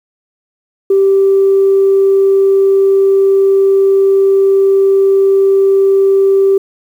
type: tone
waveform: sine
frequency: 390.4 Hz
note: G4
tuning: 7 cents flat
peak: -5 dBFS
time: 0.9-6.58 s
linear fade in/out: 5 ms
effects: tanh soft clip ceiling -1 dBFS + 7-bit